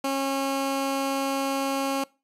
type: tone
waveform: 15% pulse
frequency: 272.6 Hz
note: C#4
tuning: 29 cents flat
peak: -18 dBFS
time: 0.04-2.04 s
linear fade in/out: 5 ms
effects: noise-tail reverb RT60 0.3 s tail -23 dB re dry + resampled to 32000 Hz